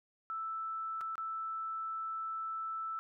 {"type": "tone with dropouts", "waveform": "sine", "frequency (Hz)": 1320, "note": "E6", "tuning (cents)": 2, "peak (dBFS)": -36, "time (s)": [0.3, 2.99], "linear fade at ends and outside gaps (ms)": 0, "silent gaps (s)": [[1.009, 1.013], [1.155, 1.18]], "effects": []}